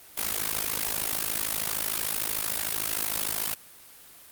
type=noise with amplitude modulation; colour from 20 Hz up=white; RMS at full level=-25 dBFS; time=0.17-3.55 s; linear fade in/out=10 ms; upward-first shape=sine; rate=53.3 Hz; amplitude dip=85%; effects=white hiss -50 dBFS RMS until 4.31 s + Opus 32 kbps